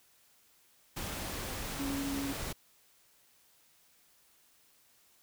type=tone in noise; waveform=sine; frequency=277.2 Hz; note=C#4; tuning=in tune; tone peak=-34 dBFS; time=1.79-2.33 s; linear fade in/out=10 ms; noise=pink; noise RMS=-39 dBFS; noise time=0.96-2.53 s; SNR=+2 dB; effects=white hiss -66 dBFS RMS until 5.22 s